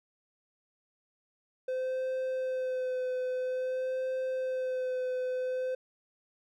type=tone with vibrato; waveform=triangle; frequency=513 Hz; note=C5; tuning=34 cents flat; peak=-28 dBFS; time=1.68-5.75 s; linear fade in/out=5 ms; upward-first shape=sine; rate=0.5 Hz; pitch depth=19 cents each way; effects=none